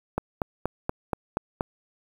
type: click train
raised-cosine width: 1 ms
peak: -11 dBFS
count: 7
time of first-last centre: 0.18-1.609 s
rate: 4.2 Hz
effects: 7-bit